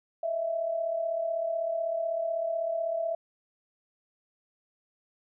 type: tone pair together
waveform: sine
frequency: 630 / 666 Hz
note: D#5 / E5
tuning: +21 / +18 cents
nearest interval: minor second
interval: 97 cents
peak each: -35 / -28 dBFS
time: 0.23-3.15 s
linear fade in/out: 5 ms
effects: none